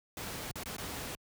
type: noise with dropouts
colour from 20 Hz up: pink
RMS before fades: -40 dBFS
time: 0.17-1.15 s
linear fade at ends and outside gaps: 1 ms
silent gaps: 0.513-0.556 / 0.635-0.658 / 0.766-0.782 s
effects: high-pass 60 Hz 12 dB/octave